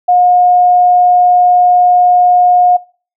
sine tone, 718 Hz, F5, 48 cents sharp, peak -5 dBFS, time 0.08-2.77 s, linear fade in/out 10 ms, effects noise-tail reverb RT60 0.4 s tail -23 dB re dry

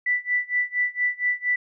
sine tone with tremolo, 1975.5 Hz, B6, in tune, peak -18 dBFS, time 0.06-1.56 s, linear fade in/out 5 ms, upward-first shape sine, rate 4.3 Hz, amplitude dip 95%, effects none

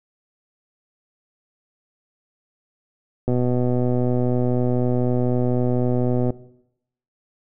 click train, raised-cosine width 2 ms, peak -9 dBFS, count 376, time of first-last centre 3.28-6.304 s, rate 124 Hz, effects noise-tail reverb RT60 0.8 s tail -19 dB re dry

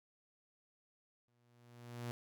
sawtooth tone with exponential growth, 120 Hz, B2, 49 cents flat, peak -35 dBFS, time 1.28-2.11 s, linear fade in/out 0 ms, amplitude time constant 180 ms, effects none

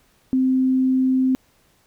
sine tone, 260 Hz, C4, 11 cents flat, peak -15 dBFS, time 0.33-1.35 s, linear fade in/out 0 ms, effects pink hiss -60 dBFS RMS until 1.86 s

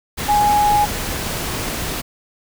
sine tone in noise, 830.6 Hz, G#5, in tune, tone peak -12 dBFS, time 0.28-0.86 s, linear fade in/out 20 ms, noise pink, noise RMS -24 dBFS, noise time 0.17-2.02 s, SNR +9 dB, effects none

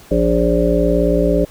harmonic tone with a mistuned harmonic, 58.27 Hz, A#1, in tune, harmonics 1 / 3 / 5 / 7 / 9 / 10, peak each -19 / -19 / -19 / -19 / -19 / -19 dBFS, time 0.11-1.45 s, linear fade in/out 5 ms, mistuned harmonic 1, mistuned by -110 cents, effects pink hiss -43 dBFS RMS until 1.5 s

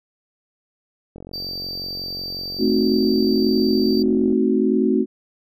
click train, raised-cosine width 2 ms, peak -24 dBFS, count 145, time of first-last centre 1.16-4.325 s, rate 45.5 Hz
triangle tone, 4646 Hz, D8, 20 cents flat, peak -26 dBFS, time 1.33-4.03 s, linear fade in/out 10 ms
sine chord, A diminished seventh, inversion none, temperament equal, 220 / 261.6 / 311.1 / 370 Hz, A3 / C4 / Eb4 / Gb4, 0 / 0 / 0 / 0 cents, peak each -20 / -20 / -24 / -20 dBFS, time 2.58-5.06 s, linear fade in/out 50 ms
effects none

